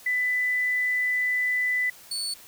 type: tone pair in turn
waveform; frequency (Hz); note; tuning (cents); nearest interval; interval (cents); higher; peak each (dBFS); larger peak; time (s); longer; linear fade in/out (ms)
sine / 30% pulse; 1995 / 4448; B6 / C#8; +17 / +5; octave + major second; 1388; second; -22 / -25; first; 0.06-1.9 / 2.11-2.34; first; 5
effects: white hiss -49 dBFS RMS until 2.47 s